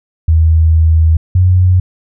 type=tone pair in turn; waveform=sine; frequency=80.4 / 91.28 Hz; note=E2 / F#2; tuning=-43 / -23 cents; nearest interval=major second; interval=220 cents; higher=second; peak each=-5 dBFS; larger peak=neither; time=0.28-1.17 / 1.35-1.8 s; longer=first; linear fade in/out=5 ms; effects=none